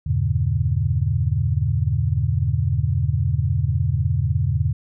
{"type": "chord", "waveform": "sine", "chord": "E diminished seventh", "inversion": "none", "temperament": "just", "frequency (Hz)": [82.41, 98.89, 118.67, 142.4], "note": ["E2", "G2", "Bb2", "Db3"], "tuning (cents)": [0, 16, 31, 47], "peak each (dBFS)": -23, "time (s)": [0.06, 4.73], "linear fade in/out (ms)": 10, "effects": []}